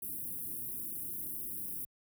white band-stop noise, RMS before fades -40 dBFS, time 0.02-1.85 s, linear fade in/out 5 ms, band 370 to 10000 Hz, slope 48 dB/octave, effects high-pass 60 Hz 12 dB/octave

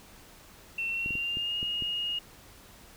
sine tone with pitch glide, 2700 to 2861 Hz, E7 to F7, +41 to +41 cents, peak -29 dBFS, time 0.78-2.19 s, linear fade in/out 5 ms, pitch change +100 cents, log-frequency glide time 0.88-1.59 s
clicks, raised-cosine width 3 ms, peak -27 dBFS, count 6, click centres 1.061 / 1.107 / 1.154 / 1.371 / 1.629 / 1.823 s
effects pink hiss -53 dBFS RMS until 2.96 s

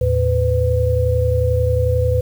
sine tone cluster, 79.4 / 110.6 / 502 Hz, D#2 / A2 / B4, +36 / +9 / +28 cents, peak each -18 dBFS, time 0.01-2.21 s, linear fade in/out 5 ms, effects 7-bit

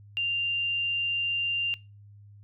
sine tone, 2787 Hz, F7, 4 cents flat, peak -25 dBFS, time 0.17-1.74 s, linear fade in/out 0 ms, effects noise-tail reverb RT60 0.3 s tail -23 dB re dry + added 102 Hz sine -48 dBFS peak until 2.43 s

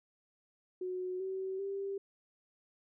sine tone with pitch steps, 366.9 / 380.3 / 394.1 Hz, F#4 / F#4 / G4, -15 / +48 / +9 cents, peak -35 dBFS, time 0.81-1.98 s, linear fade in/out 5 ms, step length 390 ms, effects none

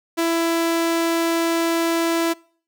sawtooth tone, 332.9 Hz, E4, 17 cents sharp, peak -14 dBFS, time 0.17-2.34 s, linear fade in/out 20 ms, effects noise-tail reverb RT60 0.5 s tail -25 dB re dry

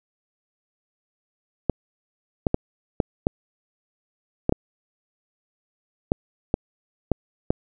clicks, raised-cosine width 2 ms, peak -5 dBFS, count 11, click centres 1.697 / 2.468 / 2.544 / 3.002 / 3.269 / 4.494 / 4.524 / 6.119 / 6.541 / 7.117 / 7.505 s, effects none

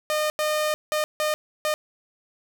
sawtooth tone bursts at uneven times, 610 Hz, D#5, 34 cents flat, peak -18 dBFS, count 5, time 0.1-0.3 / 0.39-0.74 / 0.92-1.04 / 1.2-1.34 / 1.65-1.74 s, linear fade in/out 0 ms, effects none

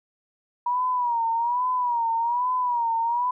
sine tone with vibrato, 959 Hz, A#5, 49 cents sharp, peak -21 dBFS, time 0.66-3.31 s, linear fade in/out 5 ms, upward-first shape sine, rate 1.2 Hz, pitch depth 90 cents each way, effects none

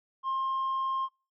sine tone with tanh clipping, 1063 Hz, C6, 27 cents sharp, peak -28 dBFS, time 0.23-1.09 s, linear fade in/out 50 ms, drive 1 dB, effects noise-tail reverb RT60 0.3 s tail -25 dB re dry

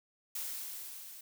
blue noise with level ramp, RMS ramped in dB -38 to -50 dBFS, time 0.35-1.21 s, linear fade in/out 5 ms, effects none

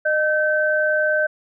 sine tone pair together, 612 / 1542.1 Hz, D#5 / G6, -29 / -29 cents, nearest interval octave + major third, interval 1600 cents, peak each -19 dBFS, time 0.05-1.27 s, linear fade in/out 10 ms, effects none

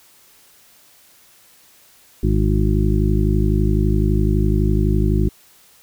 harmonic tone, 51.91 Hz, G#1, in tune, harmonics 1 / 2 / 3 / 4 / 6 / 7, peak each -17 / -20 / -22 / -23 / -25 / -25 dBFS, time 2.23-5.29 s, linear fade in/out 5 ms, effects white hiss -51 dBFS RMS until 5.82 s

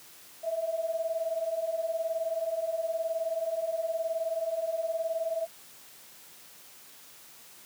sine beating tone pair, 641 / 660 Hz, E5 / E5, -49 / +2 cents, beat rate 19 Hz, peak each -34 / -30 dBFS, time 0.43-5.47 s, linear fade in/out 20 ms, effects white hiss -52 dBFS RMS until 7.65 s + high-pass 100 Hz 12 dB/octave

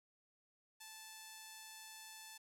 5% pulse tone with amplitude modulation, 876 Hz, A5, 8 cents flat, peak -39 dBFS, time 0.8-2.38 s, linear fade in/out 10 ms, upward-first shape sine, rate 175 Hz, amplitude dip 25%, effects none

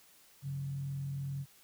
sine tone with frequency modulation, 138.59 Hz, C#3, in tune, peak -35 dBFS, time 0.42-1.46 s, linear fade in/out 50 ms, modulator 42.3 Hz, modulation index 0.29, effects white hiss -62 dBFS RMS until 1.63 s

